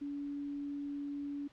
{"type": "tone", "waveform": "sine", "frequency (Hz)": 285.5, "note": "D4", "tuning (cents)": -49, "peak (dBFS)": -37, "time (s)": [0.01, 1.48], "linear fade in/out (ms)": 10, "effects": ["pink hiss -64 dBFS RMS until 1.52 s", "low-pass 4000 Hz 12 dB/octave"]}